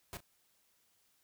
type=noise with echo; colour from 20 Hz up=pink; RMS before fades=-44 dBFS; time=0.13-0.17 s; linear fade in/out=0 ms; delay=34 ms; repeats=1; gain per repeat=-14 dB; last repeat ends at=0.204 s; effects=white hiss -73 dBFS RMS until 1.23 s